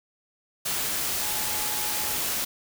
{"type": "tone in noise", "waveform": "sine", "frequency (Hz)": 848, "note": "G#5", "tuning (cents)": 36, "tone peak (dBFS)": -39, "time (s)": [1.2, 2.16], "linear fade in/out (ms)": 10, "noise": "white", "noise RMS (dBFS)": -28, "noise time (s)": [0.65, 2.45], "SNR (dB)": -14, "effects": []}